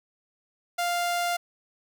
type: tone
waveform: sawtooth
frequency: 698.5 Hz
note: F5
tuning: in tune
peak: -21 dBFS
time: 0.78-1.37 s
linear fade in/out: 10 ms
effects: none